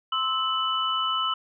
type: tone cluster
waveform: sine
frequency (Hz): 1046 / 1306 / 2986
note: C6 / E6 / F#7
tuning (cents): -1 / -17 / +15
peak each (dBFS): -31 / -26 / -27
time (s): 0.12-1.34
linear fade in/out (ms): 5
effects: none